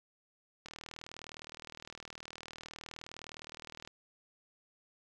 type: click train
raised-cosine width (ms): 0.2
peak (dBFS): -28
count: 128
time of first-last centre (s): 0.66-3.875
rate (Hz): 39.5
effects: none